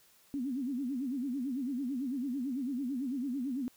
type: tone with vibrato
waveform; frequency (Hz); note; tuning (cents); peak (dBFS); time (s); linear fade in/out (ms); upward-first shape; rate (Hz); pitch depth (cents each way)
sine; 261.6; C4; 0; -32; 0.34-3.68; 0; sine; 9; 170
effects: white hiss -64 dBFS RMS until 3.76 s